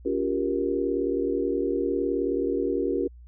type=chord; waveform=sine; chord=G half-diminished seventh; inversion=second; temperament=just; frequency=282.2 / 352.8 / 392 / 470.4 Hz; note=Db4 / F4 / G4 / Bb4; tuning=+31 / +18 / 0 / +16 cents; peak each=-29 / -29 / -28 / -29 dBFS; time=0.05-3.08 s; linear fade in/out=10 ms; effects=added 60 Hz sine -44 dBFS peak until 3.27 s